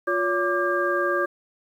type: tone cluster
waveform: sine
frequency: 353.8 / 566 / 1179 / 1609 Hz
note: F4 / C#5 / D6 / G6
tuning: +23 / +36 / +6 / +45 cents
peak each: -26 dBFS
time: 0.07-1.26 s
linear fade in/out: 10 ms
effects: 9-bit